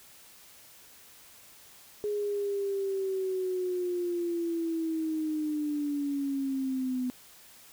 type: linear sweep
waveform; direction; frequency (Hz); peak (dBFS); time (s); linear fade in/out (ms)
sine; down; 417.7 to 250; -28; 2.04-7.1; 0
effects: white hiss -54 dBFS RMS until 7.72 s